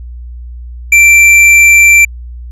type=tone with hard clipping; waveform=sine; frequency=2349 Hz; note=D7; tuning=in tune; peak=-3 dBFS; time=0.92-2.05 s; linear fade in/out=5 ms; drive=8 dB; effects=added 60 Hz sine -23 dBFS peak until 2.51 s + resampled to 32000 Hz